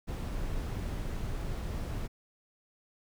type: noise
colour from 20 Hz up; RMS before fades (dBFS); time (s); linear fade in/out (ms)
brown; -35; 0.07-2.08; 20
effects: none